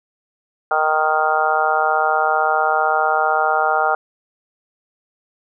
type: harmonic tone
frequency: 155.56 Hz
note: D#3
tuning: in tune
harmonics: 3 / 4 / 5 / 6 / 7 / 8 / 9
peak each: -26 / -23 / -18 / -26 / -29 / -22 / -21 dBFS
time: 0.71-3.95 s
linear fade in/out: 2 ms
effects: none